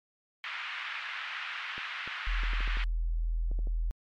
pink band-pass noise, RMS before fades -38 dBFS, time 0.44-2.84 s, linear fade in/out 0 ms, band 1300 to 3000 Hz, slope 24 dB/octave
clicks, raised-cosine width 2 ms, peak -33 dBFS, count 10, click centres 1.78 / 2.076 / 2.435 / 2.534 / 2.606 / 2.677 / 2.771 / 3.515 / 3.59 / 3.672 s
sine tone, 41.2 Hz, E1, in tune, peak -27 dBFS, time 2.27-3.91 s, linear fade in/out 0 ms
effects MP3 96 kbps

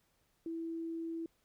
sine tone, 329.6 Hz, E4, in tune, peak -37 dBFS, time 0.46-1.26 s, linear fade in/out 2 ms, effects pink hiss -75 dBFS RMS until 1.44 s

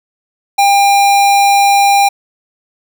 square tone, 800 Hz, G5, 35 cents sharp, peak -7 dBFS, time 0.58-2.09 s, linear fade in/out 10 ms, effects none

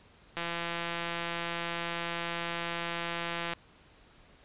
click train, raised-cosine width 0.3 ms, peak -18 dBFS, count 539, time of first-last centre 0.37-3.535 s, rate 170 Hz, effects pink hiss -59 dBFS RMS until 4.44 s + resampled to 8000 Hz

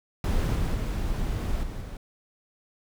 brown noise with level steps, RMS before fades -24 / -26 / -28 / -34 / -36 dBFS, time 0.24-1.97 s, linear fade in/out 2 ms, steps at 0.55 / 0.74 / 1.63 / 1.81 s, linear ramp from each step 5 ms, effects none

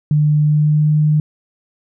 sine tone with pitch glide, 150 to 151.92 Hz, D3 to D#3, +37 to -41 cents, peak -10 dBFS, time 0.11-1.2 s, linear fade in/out 2 ms, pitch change +22 cents, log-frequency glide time 0.44-0.92 s, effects none

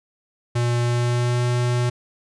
square tone with pitch glide, 120.1 to 122.13 Hz, B2 to B2, -48 to -19 cents, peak -19 dBFS, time 0.55-1.9 s, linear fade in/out 10 ms, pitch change +29 cents, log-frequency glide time 0.82-1.43 s, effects resampled to 22050 Hz

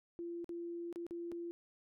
sine tone with dropouts, 342.3 Hz, F4, 35 cents flat, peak -40 dBFS, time 0.19-1.51 s, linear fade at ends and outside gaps 0 ms, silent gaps 0.444-0.492 / 0.927-0.959 / 1.066-1.109 / 1.317-1.322 s, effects none

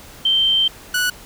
sine / sawtooth tone pair in turn, 3126 / 1475.3 Hz, G7 / F#6, -6 / -5 cents, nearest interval octave + minor second, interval 1299 cents, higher first, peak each -13 dBFS, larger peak neither, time 0.25-0.68 / 0.94-1.1 s, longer first, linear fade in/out 5 ms, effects pink hiss -41 dBFS RMS until 1.25 s

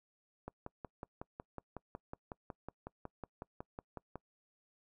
click train, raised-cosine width 1 ms, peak -29 dBFS, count 21, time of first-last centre 0.48-4.156 s, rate 5.44 Hz, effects noise-tail reverb RT60 0.1 s tail -25 dB re dry

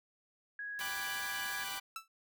sine tone, 1661.2 Hz, G#6, in tune, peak -39 dBFS, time 0.59-1.64 s, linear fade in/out 2 ms
white noise, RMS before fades -46 dBFS, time 0.79-1.78 s, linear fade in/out 0 ms
15% pulse chord, G major seventh, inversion none, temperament equal with one note detuned, 788.5 / 987.8 / 1174.7 / 1480 Hz, G5 / B5 / D6 / F#6, +10 / 0 / 0 / 0 cents, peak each -39 dBFS, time 0.8-1.8 s, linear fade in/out 10 ms
sawtooth tone with exponential decay, 1322 Hz, E6, 5 cents sharp, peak -33 dBFS, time 1.96-2.08 s, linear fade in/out 2 ms, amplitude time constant 24 ms
effects none

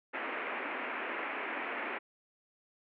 white band-pass noise, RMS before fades -38 dBFS, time 0.13-1.99 s, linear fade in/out 20 ms, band 240 to 2500 Hz, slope 48 dB/octave, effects none

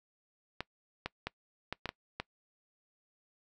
clicks, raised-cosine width 0.3 ms, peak -19 dBFS, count 7, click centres 0.606 / 1.06 / 1.27 / 1.726 / 1.857 / 1.891 / 2.2 s, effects noise-tail reverb RT60 0.1 s tail -23 dB re dry

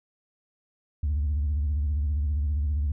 sine tone with vibrato, 73.42 Hz, D2, in tune, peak -21 dBFS, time 1.03-2.92 s, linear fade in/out 5 ms, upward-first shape sine, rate 15 Hz, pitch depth 130 cents each way, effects tanh soft clip ceiling -21 dBFS

